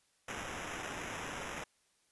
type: noise with sample-and-hold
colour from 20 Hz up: white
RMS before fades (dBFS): -42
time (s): 0.28-1.64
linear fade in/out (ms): 5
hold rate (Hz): 4410
effects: white hiss -73 dBFS RMS until 2.11 s + resampled to 24000 Hz